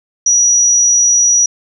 sine tone, 5820 Hz, F#8, 29 cents flat, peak -7 dBFS, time 0.26-1.46 s, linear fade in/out 5 ms, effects none

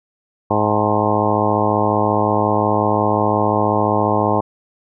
harmonic tone with a mistuned harmonic, 105.6 Hz, G#2, 29 cents sharp, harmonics 1 / 2 / 3 / 4 / 5 / 6 / 7 / 8 / 9 / 10, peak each -23 / -23 / -23 / -23 / -23 / -23 / -23 / -23 / -23 / -23 dBFS, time 0.5-4.41 s, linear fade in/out 10 ms, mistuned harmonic 9, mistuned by -57 cents, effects none

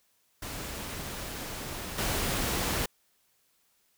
pink noise with level steps, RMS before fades -38 / -30 dBFS, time 0.42-2.86 s, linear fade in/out 5 ms, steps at 1.98 s, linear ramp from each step 5 ms, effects white hiss -70 dBFS RMS until 3.97 s

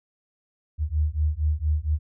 sine beating tone pair, 74.3 / 78.6 Hz, D2 / D#2, +21 / +18 cents, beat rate 4.3 Hz, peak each -24 dBFS, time 0.78-1.99 s, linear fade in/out 50 ms, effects none

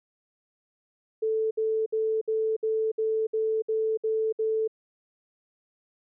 sine tone bursts, 440 Hz, A4, in tune, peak -23 dBFS, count 10, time 1.22-4.678 s, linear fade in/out 10 ms, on 290 ms, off 62 ms, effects none

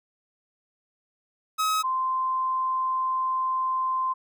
45% pulse / sine tone pair in turn, 1275 / 1040.1 Hz, D#6 / C6, +42 / -11 cents, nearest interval major third, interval 353 cents, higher first, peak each -22 / -23 dBFS, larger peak first, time 1.58-1.83 / 1.83-4.14 s, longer second, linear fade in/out 20 ms, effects none

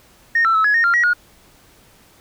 sine tone with pitch steps, 1847 / 1336 / 1299 / 1683 / 1847 / 1390 / 1909 / 1440 Hz, A#6 / E6 / E6 / G#6 / A#6 / F6 / A#6 / F#6, -16 / +23 / -26 / +23 / -16 / -9 / +41 / -47 cents, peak -11 dBFS, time 0.35-1.134 s, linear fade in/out 5 ms, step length 98 ms, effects tanh soft clip ceiling -9 dBFS + pink hiss -51 dBFS RMS until 2.2 s

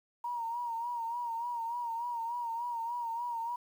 sine tone with vibrato, 940 Hz, A#5, 14 cents sharp, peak -33 dBFS, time 0.24-3.56 s, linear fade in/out 5 ms, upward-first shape sine, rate 3.4 Hz, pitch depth 57 cents each way, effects 10-bit

